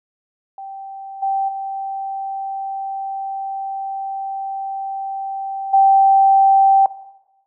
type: tone with level steps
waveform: sine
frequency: 780 Hz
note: G5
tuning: 9 cents flat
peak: -29 / -16 / -22 / -8 dBFS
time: 0.58-6.86 s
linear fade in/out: 2 ms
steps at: 1.22 / 1.48 / 5.73 s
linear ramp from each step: 10 ms
effects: noise-tail reverb RT60 1.0 s tail -17 dB re dry